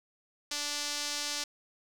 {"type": "tone with band-pass filter", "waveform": "sawtooth", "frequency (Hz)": 292.4, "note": "D4", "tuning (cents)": -7, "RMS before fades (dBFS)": -35, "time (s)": [0.51, 1.44], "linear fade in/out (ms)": 5, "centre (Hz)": 5400, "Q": 1.6, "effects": ["9-bit"]}